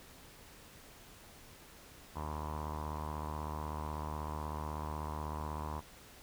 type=tone with low-pass filter; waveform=sawtooth; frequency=76.2 Hz; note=D#2; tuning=36 cents flat; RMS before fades=-40 dBFS; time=2.15-5.81 s; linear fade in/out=20 ms; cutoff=1000 Hz; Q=7.2; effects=pink hiss -56 dBFS RMS until 6.22 s